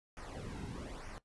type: noise with flanger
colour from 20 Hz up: brown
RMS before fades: -45 dBFS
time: 0.17-1.18 s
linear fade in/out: 0 ms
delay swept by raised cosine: 0.25 to 1.75 ms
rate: 1.1 Hz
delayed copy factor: -0.7
effects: noise-tail reverb RT60 0.1 s tail -17 dB re dry + resampled to 24000 Hz